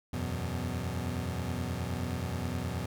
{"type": "chord", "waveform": "25% pulse", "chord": "E suspended second", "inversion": "none", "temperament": "equal with one note detuned", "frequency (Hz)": [83.03, 92.5, 123.47], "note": ["E2", "F#2", "B2"], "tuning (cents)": [13, 0, 0], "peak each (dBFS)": -33, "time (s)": [0.13, 2.86], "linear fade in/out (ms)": 5, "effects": []}